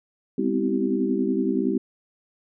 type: tone cluster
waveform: sine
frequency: 201.2 / 251.6 / 262.4 / 325.2 / 385.6 Hz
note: G3 / B3 / C4 / E4 / G4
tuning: +45 / +32 / +5 / -23 / -28 cents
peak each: -27 dBFS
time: 0.38-1.78 s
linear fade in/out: 5 ms
effects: none